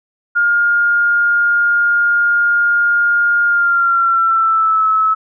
sine tone with pitch glide, 1415 to 1297.6 Hz, F6 to E6, +22 to -28 cents, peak -10 dBFS, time 0.35-5.15 s, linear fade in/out 20 ms, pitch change -150 cents, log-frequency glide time 3.46-4.87 s, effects none

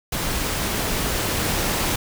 pink noise with level ramp, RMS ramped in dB -25 to -22 dBFS, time 0.12-1.96 s, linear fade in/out 5 ms, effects none

